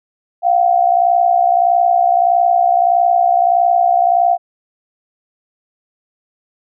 sine tone pair together, 698.4 / 760 Hz, F5 / F#5, 0 / +46 cents, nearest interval minor second, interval 146 cents, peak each -11 / -14 dBFS, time 0.42-4.38 s, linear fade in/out 50 ms, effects none

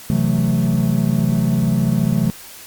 triangle chord, F# half-diminished seventh, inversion second, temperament equal, 130.81 / 164.81 / 185 / 220 Hz, C3 / E3 / F#3 / A3, 0 / 0 / 0 / 0 cents, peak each -18 dBFS, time 0.1-2.3 s, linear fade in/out 0 ms, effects white hiss -38 dBFS RMS until 2.66 s + Opus 48 kbps

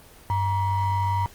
triangle ring-modulated tone, 523.3 Hz, C5, in tune, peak -16 dBFS, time 0.3-1.26 s, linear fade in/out 0 ms, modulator 426 Hz, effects pink hiss -49 dBFS RMS until 1.34 s + Opus 24 kbps

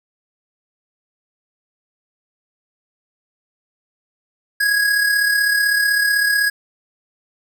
square tone with amplitude modulation, 1657 Hz, G#6, 4 cents flat, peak -13 dBFS, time 4.6-6.5 s, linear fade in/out 10 ms, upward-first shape sine, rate 35.9 Hz, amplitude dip 45%, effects none

